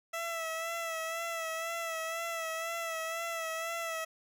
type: tone with vibrato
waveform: 15% pulse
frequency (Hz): 659.3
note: E5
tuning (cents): 0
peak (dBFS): -28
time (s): 0.13-4.05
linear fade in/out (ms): 10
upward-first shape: sine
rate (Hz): 2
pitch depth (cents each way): 38
effects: none